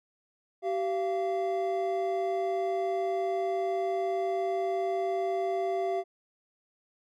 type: tone pair together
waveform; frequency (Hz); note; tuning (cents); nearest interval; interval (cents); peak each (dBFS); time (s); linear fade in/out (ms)
triangle; 385.2 / 687.1; G4 / F5; -30 / -28; minor seventh; 1002; -28; 0.62-6.04; 50
effects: none